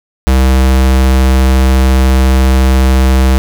square tone, 65.3 Hz, C2, 3 cents flat, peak -6 dBFS, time 0.27-3.38 s, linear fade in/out 0 ms, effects none

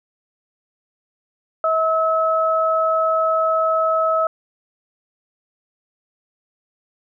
sine tone pair together, 643 / 1292 Hz, E5 / E6, -43 / -35 cents, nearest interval octave, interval 1208 cents, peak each -18 dBFS, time 1.64-4.27 s, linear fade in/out 2 ms, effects none

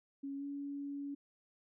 sine tone with pitch glide, 277.2 to 282.7 Hz, C#4 to C#4, 0 to +34 cents, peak -39 dBFS, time 0.23-1.15 s, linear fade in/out 10 ms, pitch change +34 cents, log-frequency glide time 0.37-0.44 s, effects none

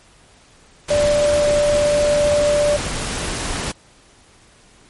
sine tone in noise, 588 Hz, D5, 2 cents sharp, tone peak -13 dBFS, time 0.9-2.77 s, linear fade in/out 10 ms, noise pink, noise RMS -24 dBFS, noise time 0.88-3.72 s, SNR +8 dB, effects pink hiss -50 dBFS RMS until 4.89 s + MP3 48 kbps

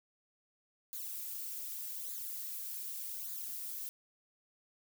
violet noise with flanger, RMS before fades -42 dBFS, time 0.93-3.89 s, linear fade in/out 0 ms, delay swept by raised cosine 0.35 to 4.25 ms, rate 0.84 Hz, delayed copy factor -0.75, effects none

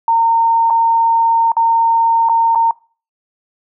sine tone with dropouts, 916 Hz, A#5, 31 cents flat, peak -9 dBFS, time 0.08-2.71 s, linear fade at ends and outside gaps 2 ms, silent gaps 0.701-0.705 / 1.519-1.567 / 2.288-2.295 / 2.55-2.556 s, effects noise-tail reverb RT60 0.4 s tail -24 dB re dry

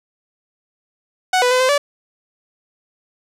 sawtooth tone with pitch steps, 741 / 495.3 / 507 / 516 / 576 Hz, F#5 / B4 / B4 / C5 / D5, +2 / +5 / +45 / -24 / -34 cents, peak -9 dBFS, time 1.33-1.78 s, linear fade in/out 5 ms, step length 90 ms, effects low-pass 9000 Hz 12 dB/octave + 8-bit

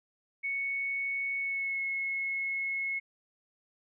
sine tone with pitch glide, 2217 to 2180 Hz, C#7 to C#7, 0 to -29 cents, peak -30 dBFS, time 0.43-3 s, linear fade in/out 20 ms, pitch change -29 cents, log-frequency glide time 1.38-1.81 s, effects none

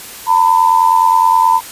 sine tone pair together, 907.5 / 997 Hz, A#5 / B5, -47 / +16 cents, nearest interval major second, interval 163 cents, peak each -10 dBFS, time 0.26-1.61 s, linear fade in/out 50 ms, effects white hiss -31 dBFS RMS until 1.71 s + resampled to 32000 Hz

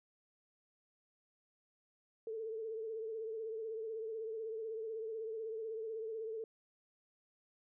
sine tone with vibrato, 443.9 Hz, A4, 15 cents sharp, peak -39 dBFS, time 2.27-6.44 s, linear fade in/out 2 ms, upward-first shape triangle, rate 16 Hz, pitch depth 59 cents each way, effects none

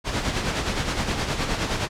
pink noise with tremolo, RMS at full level -23 dBFS, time 0.04-1.89 s, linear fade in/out 50 ms, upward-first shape sine, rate 9.6 Hz, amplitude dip 50%, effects low-pass 6000 Hz 12 dB/octave

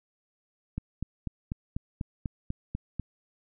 click train, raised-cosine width 5 ms, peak -19 dBFS, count 10, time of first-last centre 0.78-2.997 s, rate 4.06 Hz, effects none

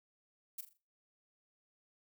violet noise with echo, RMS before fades -42 dBFS, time 0.58-0.61 s, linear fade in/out 5 ms, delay 41 ms, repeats 4, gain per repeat -9 dB, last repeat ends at 0.774 s, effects noise-tail reverb RT60 0.3 s tail -17 dB re dry

